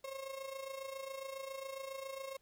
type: tone with amplitude modulation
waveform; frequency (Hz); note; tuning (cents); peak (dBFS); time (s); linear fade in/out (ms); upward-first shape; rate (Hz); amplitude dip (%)
35% pulse; 539; C#5; -49; -38; 0.04-2.37; 5; sine; 27.3; 65
effects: pink hiss -75 dBFS RMS until 2.41 s